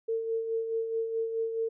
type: tone with tremolo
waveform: sine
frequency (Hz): 452.1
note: A4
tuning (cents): +47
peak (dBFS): -26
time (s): 0.08-1.69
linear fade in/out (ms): 10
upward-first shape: sine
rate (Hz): 4.7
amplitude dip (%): 50
effects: none